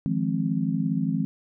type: chord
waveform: sine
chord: F minor seventh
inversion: third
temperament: just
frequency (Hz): 157.15 / 174.61 / 209.5 / 261.9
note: Eb3 / F3 / Ab3 / C4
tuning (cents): +18 / 0 / +15 / +2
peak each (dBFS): -28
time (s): 0.06-1.25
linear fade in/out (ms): 0
effects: none